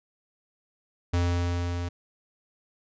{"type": "tone with level ramp", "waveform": "square", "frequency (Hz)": 87.31, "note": "F2", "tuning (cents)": 0, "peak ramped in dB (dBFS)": [-22, -30], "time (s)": [1.13, 1.89], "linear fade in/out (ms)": 10, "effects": ["resampled to 16000 Hz"]}